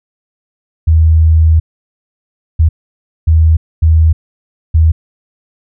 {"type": "tone bursts at uneven times", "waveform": "sine", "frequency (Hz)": 80.1, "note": "E2", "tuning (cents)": -49, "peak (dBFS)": -4, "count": 5, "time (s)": [[0.87, 1.6], [2.59, 2.69], [3.27, 3.57], [3.82, 4.13], [4.74, 4.92]], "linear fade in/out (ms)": 10, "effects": []}